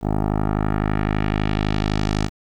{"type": "tone with low-pass filter sweep", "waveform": "10% pulse", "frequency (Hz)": 51.91, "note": "G#1", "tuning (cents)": 0, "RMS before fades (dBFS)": -21, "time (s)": [0.01, 2.3], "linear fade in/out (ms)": 50, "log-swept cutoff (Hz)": [750, 6600], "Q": 1.3, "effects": ["8-bit"]}